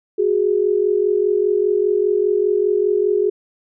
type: tone pair together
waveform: sine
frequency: 370.3 / 415.3 Hz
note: F#4 / G#4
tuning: +1 / 0 cents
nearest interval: major second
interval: 199 cents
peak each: -18 / -16 dBFS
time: 0.18-3.3 s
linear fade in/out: 10 ms
effects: none